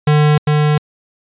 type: tone with echo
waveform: square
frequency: 150 Hz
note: D3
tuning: 37 cents sharp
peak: -9 dBFS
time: 0.07-0.38 s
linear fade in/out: 5 ms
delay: 400 ms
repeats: 1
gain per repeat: -2 dB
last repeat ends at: 0.78 s
effects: resampled to 8000 Hz